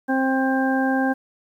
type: harmonic tone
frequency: 264.4 Hz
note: C4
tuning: 18 cents sharp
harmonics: 1 / 2 / 3 / 4 / 6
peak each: -20 / -27 / -25 / -36 / -26 dBFS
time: 0.08-1.14 s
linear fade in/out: 20 ms
effects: 9-bit